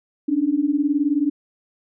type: beating tone pair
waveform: sine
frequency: 278.5 / 297.5 Hz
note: C#4 / D4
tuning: +8 / +22 cents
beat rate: 19 Hz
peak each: -21 / -19 dBFS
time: 0.28-1.3 s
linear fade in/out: 10 ms
effects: none